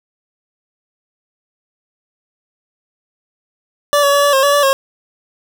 25% pulse tone with pitch steps, 580 / 565 / 570 / 574 / 536 / 570 / 577 / 542 Hz, D5 / C#5 / C#5 / D5 / C5 / C#5 / D5 / C#5, -22 / +33 / +48 / -40 / +42 / +48 / -31 / -39 cents, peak -6 dBFS, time 3.93-4.73 s, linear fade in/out 0 ms, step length 100 ms, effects none

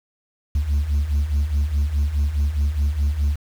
sine beating tone pair, 69.3 / 74.1 Hz, C#2 / D2, 0 / +16 cents, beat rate 4.8 Hz, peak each -21 / -17 dBFS, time 0.55-3.36 s, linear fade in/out 5 ms, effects tanh soft clip ceiling -15 dBFS + 7-bit

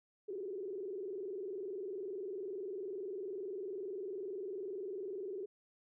sine tone with vibrato, 390.2 Hz, G4, 8 cents flat, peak -39 dBFS, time 0.28-5.46 s, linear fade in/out 10 ms, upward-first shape square, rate 20 Hz, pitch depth 120 cents each way, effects none

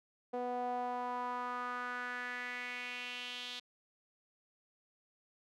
sawtooth tone with band-pass filter sweep, 246.6 Hz, B3, 2 cents flat, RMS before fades -40 dBFS, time 0.33-3.6 s, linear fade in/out 10 ms, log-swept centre 600 to 3600 Hz, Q 3.7, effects none

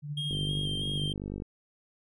sine tone with tremolo, 146.83 Hz, D3, in tune, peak -31 dBFS, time 0.02-1.13 s, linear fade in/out 50 ms, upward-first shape sine, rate 13 Hz, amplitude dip 50%
triangle tone with vibrato, 3202 Hz, G7, 36 cents sharp, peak -31 dBFS, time 0.17-1.13 s, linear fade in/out 5 ms, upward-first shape square, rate 3.1 Hz, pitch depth 22 cents each way
click train, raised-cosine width 3 ms, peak -24 dBFS, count 56, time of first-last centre 0.31-1.421 s, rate 49.5 Hz
effects none

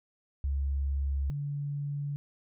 sine tone pair in turn, 69.3 / 143.49 Hz, C#2 / D3, 0 / -40 cents, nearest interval octave + minor second, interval 1260 cents, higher second, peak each -27 / -31 dBFS, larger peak first, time 0.44-1.3 / 1.3-2.16 s, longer neither, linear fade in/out 0 ms, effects none

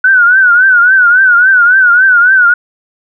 sine tone with vibrato, 1480 Hz, F#6, in tune, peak -3 dBFS, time 0.04-2.54 s, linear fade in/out 5 ms, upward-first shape triangle, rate 3.6 Hz, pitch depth 120 cents each way, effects none

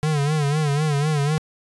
square tone with vibrato, 148.3 Hz, D3, 17 cents sharp, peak -19 dBFS, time 0.03-1.38 s, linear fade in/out 0 ms, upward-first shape sine, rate 4 Hz, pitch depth 96 cents each way, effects resampled to 24000 Hz

